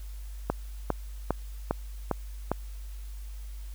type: click train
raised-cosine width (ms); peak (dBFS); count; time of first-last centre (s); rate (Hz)
1; -11; 6; 0.5-2.516; 2.48
effects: added 50 Hz sine -37 dBFS peak until 3.74 s + white hiss -56 dBFS RMS until 3.74 s